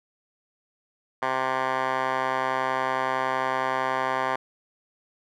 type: tone with band-pass filter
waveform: 10% pulse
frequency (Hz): 130.81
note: C3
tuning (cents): 0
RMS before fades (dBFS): -26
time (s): 1.22-4.36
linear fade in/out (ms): 5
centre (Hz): 1200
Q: 4.3
effects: none